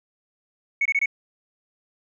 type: tone bursts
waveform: sine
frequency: 2217 Hz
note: C#7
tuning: in tune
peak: -17 dBFS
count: 4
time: 0.81-1.059 s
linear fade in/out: 5 ms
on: 45 ms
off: 23 ms
effects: tanh soft clip ceiling -13 dBFS